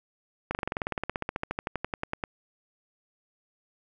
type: slowing click train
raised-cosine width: 0.5 ms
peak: -14 dBFS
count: 27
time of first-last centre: 0.51-2.238 s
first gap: 39 ms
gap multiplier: 1.04
effects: none